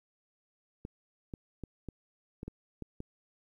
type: clicks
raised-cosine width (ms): 3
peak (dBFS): -27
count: 8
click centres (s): 0.851 / 1.338 / 1.637 / 1.887 / 2.431 / 2.48 / 2.823 / 3.004
effects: 11-bit